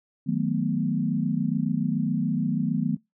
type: chord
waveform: sine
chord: B dominant seventh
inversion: first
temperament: equal with one note detuned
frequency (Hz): 157.37 / 185 / 220 / 246.9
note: D#3 / F#3 / A3 / B3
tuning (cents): +20 / 0 / 0 / 0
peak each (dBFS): -28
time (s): 0.26-2.97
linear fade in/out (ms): 20
effects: noise-tail reverb RT60 0.2 s tail -25 dB re dry